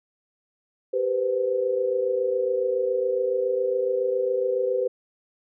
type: tone cluster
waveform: sine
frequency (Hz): 391.8 / 480.8 / 508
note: G4 / B4 / B4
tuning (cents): -1 / -46 / +49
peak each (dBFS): -27 / -30 / -23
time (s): 0.93-4.88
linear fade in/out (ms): 10
effects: none